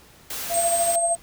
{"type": "noise", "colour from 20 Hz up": "white", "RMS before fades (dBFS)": -31, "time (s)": [0.3, 0.96], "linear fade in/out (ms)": 5}
{"type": "tone with tremolo", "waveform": "sine", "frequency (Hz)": 682, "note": "F5", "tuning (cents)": -41, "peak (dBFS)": -18, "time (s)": [0.49, 1.17], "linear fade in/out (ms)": 50, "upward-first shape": "sine", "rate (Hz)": 13, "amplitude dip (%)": 55}
{"type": "tone", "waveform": "sine", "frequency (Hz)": 8372, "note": "C9", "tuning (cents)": 0, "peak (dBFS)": -23, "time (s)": [0.54, 1.15], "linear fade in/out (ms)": 0}
{"effects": ["pink hiss -51 dBFS RMS until 1.22 s"]}